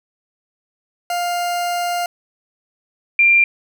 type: tone pair in turn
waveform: 40% pulse / sine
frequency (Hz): 702 / 2380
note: F5 / D7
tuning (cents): +9 / +22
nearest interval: octave + major sixth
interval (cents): 2113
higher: second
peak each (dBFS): -18 / -9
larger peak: second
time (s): 1.1-2.06 / 3.19-3.44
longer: first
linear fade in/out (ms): 2
effects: none